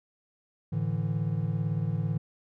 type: chord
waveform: triangle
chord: A suspended fourth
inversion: none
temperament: equal with one note detuned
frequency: 108.86 / 146.83 / 164.81 Hz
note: A2 / D3 / E3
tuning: -18 / 0 / 0 cents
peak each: -29 dBFS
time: 0.72-2.18 s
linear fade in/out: 10 ms
effects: none